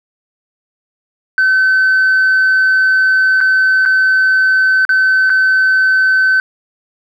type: tone with dropouts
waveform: sine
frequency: 1528 Hz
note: G6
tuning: 45 cents flat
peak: -6 dBFS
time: 1.38-6.4 s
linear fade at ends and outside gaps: 1 ms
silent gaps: 3.405-3.411 / 3.853-3.859 / 4.851-4.892 / 5.296-5.301 s
effects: tanh soft clip ceiling -6 dBFS + 8-bit